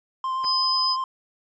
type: tone with vibrato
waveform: triangle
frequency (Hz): 1046.5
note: C6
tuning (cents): 0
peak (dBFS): -22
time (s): 0.24-1.04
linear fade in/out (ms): 2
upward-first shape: sine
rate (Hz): 8.2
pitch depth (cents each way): 12
type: tone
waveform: sine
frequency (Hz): 5020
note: D#8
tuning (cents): +15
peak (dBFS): -21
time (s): 0.43-0.97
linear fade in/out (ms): 50
type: clicks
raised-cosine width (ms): 0.5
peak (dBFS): -26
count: 2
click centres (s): 0.441 / 0.448
effects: resampled to 16000 Hz